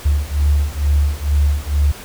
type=beating tone pair; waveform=sine; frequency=71.5 / 73.7 Hz; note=D2 / D2; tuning=-46 / +7 cents; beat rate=2.2 Hz; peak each=-16 dBFS; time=0.05-1.92 s; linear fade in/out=10 ms; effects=pink hiss -35 dBFS RMS until 2.04 s